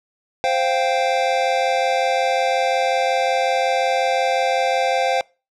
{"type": "chord", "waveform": "square", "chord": "C suspended fourth", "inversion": "none", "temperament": "equal", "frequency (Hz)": [523.3, 698.5, 784], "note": ["C5", "F5", "G5"], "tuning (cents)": [0, 0, 0], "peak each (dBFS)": -22, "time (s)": [0.44, 5.21], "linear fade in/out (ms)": 0, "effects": ["noise-tail reverb RT60 0.3 s tail -24 dB re dry", "low-pass 5000 Hz 12 dB/octave"]}